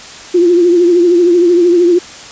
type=tone with vibrato; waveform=sine; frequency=349.2 Hz; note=F4; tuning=in tune; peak=-5 dBFS; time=0.34-1.99 s; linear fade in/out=10 ms; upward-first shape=triangle; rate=13 Hz; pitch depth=72 cents each way; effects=white hiss -31 dBFS RMS until 2.31 s + resampled to 16000 Hz